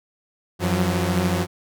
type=tone cluster; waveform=sawtooth; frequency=91.4 / 171.7 / 185.2 Hz; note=F#2 / F3 / F#3; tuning=-21 / -29 / +2 cents; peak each=-20 dBFS; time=0.59-1.47 s; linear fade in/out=50 ms; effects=none